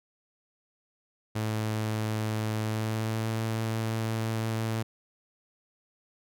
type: tone with pitch glide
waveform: sawtooth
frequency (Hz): 108.9 to 111.77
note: A2 to A2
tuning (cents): -17 to +28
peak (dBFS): -24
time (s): 1.35-4.83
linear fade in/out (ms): 10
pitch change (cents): +45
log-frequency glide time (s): 2.62-3.32
effects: none